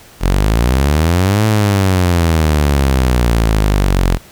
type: exponential two-way sweep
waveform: sawtooth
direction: up then down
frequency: 42.91 to 110 to 42.91 Hz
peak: -6 dBFS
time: 0.2-4.19 s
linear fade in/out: 50 ms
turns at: 1.45 s
effects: pink hiss -41 dBFS RMS until 4.31 s

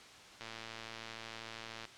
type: click train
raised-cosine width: 0.2 ms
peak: -27 dBFS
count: 164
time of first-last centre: 0.41-1.852 s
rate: 113 Hz
effects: white hiss -54 dBFS RMS until 1.97 s + low-pass 5000 Hz 12 dB/octave

